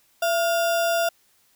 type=tone with sample-and-hold; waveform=sine; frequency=675 Hz; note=E5; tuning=41 cents sharp; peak=-19 dBFS; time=0.22-1.09 s; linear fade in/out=5 ms; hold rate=2100 Hz; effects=white hiss -62 dBFS RMS until 1.55 s